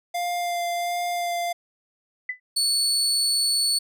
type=tone with vibrato; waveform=square; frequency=698.5 Hz; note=F5; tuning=in tune; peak=-25 dBFS; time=0.14-1.53 s; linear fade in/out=10 ms; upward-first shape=sine; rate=1.4 Hz; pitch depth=12 cents each way
type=tone with exponential decay; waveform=sine; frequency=2001 Hz; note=B6; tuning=22 cents sharp; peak=-22 dBFS; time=2.29-2.4 s; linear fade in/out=5 ms; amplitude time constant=22 ms
type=tone; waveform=30% pulse; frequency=4435 Hz; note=C#8; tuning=in tune; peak=-17 dBFS; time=2.56-3.79 s; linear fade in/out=10 ms
effects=none